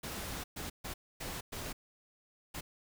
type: noise bursts at uneven times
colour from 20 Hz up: pink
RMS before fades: -41 dBFS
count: 6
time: 0.03-0.44 / 0.56-0.7 / 0.84-0.94 / 1.2-1.41 / 1.52-1.73 / 2.54-2.61 s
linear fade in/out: 10 ms
effects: none